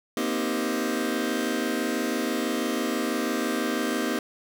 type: chord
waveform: sawtooth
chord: C minor seventh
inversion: third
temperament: just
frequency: 235.5 / 261.6 / 314 / 392.4 Hz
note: Bb3 / C4 / Eb4 / G4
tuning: +18 / 0 / +16 / +2 cents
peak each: -26 / -26 / -26 / -28 dBFS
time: 0.17-4.19 s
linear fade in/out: 2 ms
effects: none